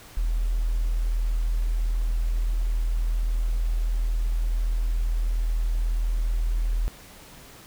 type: tone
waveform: sine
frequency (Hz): 40.72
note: E1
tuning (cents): -20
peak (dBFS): -21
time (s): 0.17-6.88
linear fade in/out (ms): 0
effects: pink hiss -47 dBFS RMS until 7.66 s